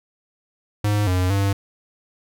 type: tone with pitch steps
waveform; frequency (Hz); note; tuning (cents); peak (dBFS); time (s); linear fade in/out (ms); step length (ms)
square; 104 / 91.4 / 99; G#2 / F#2 / G2; +3 / -21 / +18; -18; 0.84-1.53; 5; 230
effects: none